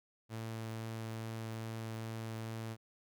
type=tone; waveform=sawtooth; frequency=112.2 Hz; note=A2; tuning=34 cents sharp; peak=-36 dBFS; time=0.29-2.77 s; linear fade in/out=50 ms; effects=none